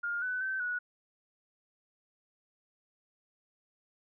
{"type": "tone with pitch steps", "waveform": "sine", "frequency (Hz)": [1413, 1501, 1543, 1465], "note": ["F6", "F#6", "G6", "F#6"], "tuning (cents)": [20, 24, -28, -18], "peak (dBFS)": -31, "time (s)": [0.03, 0.79], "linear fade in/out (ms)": 10, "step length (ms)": 190, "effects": []}